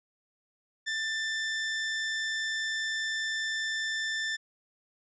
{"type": "tone", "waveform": "sawtooth", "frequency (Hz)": 1775, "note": "A6", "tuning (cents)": 15, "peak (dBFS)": -26, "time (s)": [0.86, 4.37], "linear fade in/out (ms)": 20, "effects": ["resampled to 16000 Hz"]}